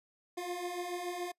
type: beating tone pair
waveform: 25% pulse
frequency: 349.2 / 356.2 Hz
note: F4 / F4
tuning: 0 / +34 cents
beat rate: 7 Hz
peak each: -38 / -34 dBFS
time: 0.37-1.32 s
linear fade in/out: 10 ms
effects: noise-tail reverb RT60 0.1 s tail -24 dB re dry + resampled to 32000 Hz